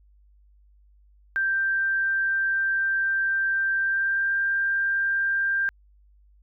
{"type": "tone with pitch glide", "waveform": "sine", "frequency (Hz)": [1574, 1587.7], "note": ["G6", "G6"], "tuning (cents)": [7, 22], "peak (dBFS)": -21, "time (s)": [1.36, 5.69], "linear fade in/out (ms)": 0, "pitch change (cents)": 15, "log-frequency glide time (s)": [3.78, 4.36], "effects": ["added 50 Hz sine -54 dBFS peak until 6.42 s"]}